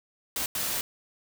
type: noise bursts at uneven times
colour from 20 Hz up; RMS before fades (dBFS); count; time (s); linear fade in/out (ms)
white; -30; 2; 0.36-0.46 / 0.55-0.81; 2
effects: none